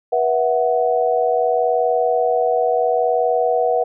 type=chord; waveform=sine; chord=B suspended fourth; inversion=none; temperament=equal with one note detuned; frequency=484.3 / 659.3 / 740 Hz; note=B4 / E5 / F#5; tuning=-34 / 0 / 0 cents; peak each=-18 / -20 / -19 dBFS; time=0.12-3.84 s; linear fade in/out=10 ms; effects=none